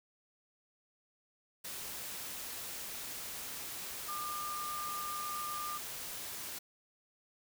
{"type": "tone in noise", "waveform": "sine", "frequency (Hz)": 1200, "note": "D6", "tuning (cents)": 37, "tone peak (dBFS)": -38, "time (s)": [4.08, 5.78], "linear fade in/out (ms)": 10, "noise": "white", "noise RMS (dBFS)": -43, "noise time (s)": [1.64, 6.59], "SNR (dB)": 2, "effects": []}